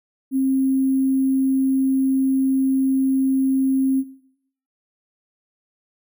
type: tone with sample-and-hold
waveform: sine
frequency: 266.4 Hz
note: C4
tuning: 31 cents sharp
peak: -16 dBFS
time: 0.31-4.04 s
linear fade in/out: 50 ms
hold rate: 11025 Hz
effects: noise-tail reverb RT60 0.7 s tail -17 dB re dry